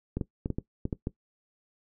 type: clicks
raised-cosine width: 3 ms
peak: -17 dBFS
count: 8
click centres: 0.17 / 0.212 / 0.459 / 0.503 / 0.585 / 0.854 / 0.928 / 1.071 s
effects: noise-tail reverb RT60 0.1 s tail -18 dB re dry